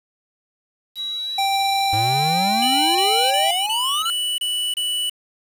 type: tone with pitch glide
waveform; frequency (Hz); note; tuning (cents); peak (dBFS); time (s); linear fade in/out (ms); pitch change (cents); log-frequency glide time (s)
sine; 3886 to 4063; B7 to B7; -29 to +48; -24; 0.95-3.33; 50; +77; 1.09-2.79
type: tone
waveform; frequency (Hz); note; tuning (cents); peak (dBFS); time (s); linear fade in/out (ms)
square; 784; G5; 0; -19; 1.38-3.51; 5
type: exponential sweep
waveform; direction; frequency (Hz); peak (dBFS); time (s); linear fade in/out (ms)
square; up; 103.83 to 1402; -24; 1.93-4.1; 0
type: tone bursts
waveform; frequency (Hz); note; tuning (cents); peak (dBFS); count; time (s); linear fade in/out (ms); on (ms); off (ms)
square; 2960; F#7; 0; -21; 7; 2.62-5.098; 5; 330; 28
effects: resampled to 32000 Hz + 7-bit